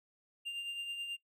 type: tone with tremolo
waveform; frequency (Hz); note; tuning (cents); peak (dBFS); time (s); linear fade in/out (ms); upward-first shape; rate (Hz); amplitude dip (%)
triangle; 2794; F7; 0; -34; 0.45-1.17; 20; triangle; 9.3; 50
effects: noise-tail reverb RT60 0.1 s tail -22 dB re dry